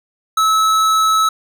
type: tone with tanh clipping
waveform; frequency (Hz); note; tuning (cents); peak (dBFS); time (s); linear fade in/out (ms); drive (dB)
sine; 1299; E6; -26; -13; 0.37-1.29; 5; 18
effects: none